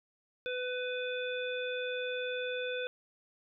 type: harmonic tone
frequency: 499.9 Hz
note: B4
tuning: 21 cents sharp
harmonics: 1 / 3 / 5 / 7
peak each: -35 / -40 / -42 / -43 dBFS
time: 0.46-2.87 s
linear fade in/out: 0 ms
effects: none